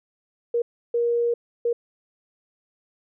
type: tone bursts at uneven times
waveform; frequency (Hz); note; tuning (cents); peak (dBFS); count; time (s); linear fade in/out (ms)
sine; 472.7; A#4; +24; -19; 3; 0.54-0.62 / 0.94-1.34 / 1.65-1.73; 5
effects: none